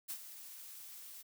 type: noise with ADSR envelope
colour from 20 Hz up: blue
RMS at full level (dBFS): -40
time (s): 0.08-1.23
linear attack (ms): 24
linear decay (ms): 71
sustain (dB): -11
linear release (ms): 21
effects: none